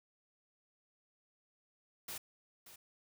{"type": "noise with echo", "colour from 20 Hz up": "white", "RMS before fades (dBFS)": -44, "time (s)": [2.08, 2.18], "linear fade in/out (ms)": 5, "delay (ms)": 580, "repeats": 1, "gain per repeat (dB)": -12, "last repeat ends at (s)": 2.76, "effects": []}